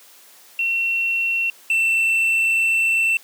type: tone pair in turn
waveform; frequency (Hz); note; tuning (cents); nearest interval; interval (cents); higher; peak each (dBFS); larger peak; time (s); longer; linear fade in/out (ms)
sine / triangle; 2720 / 2683; F7 / E7; -46 / +30; unison; 24; first; -18 / -14; second; 0.59-1.5 / 1.7-3.17; second; 2
effects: white hiss -48 dBFS RMS until 3.23 s + high-pass 300 Hz 12 dB/octave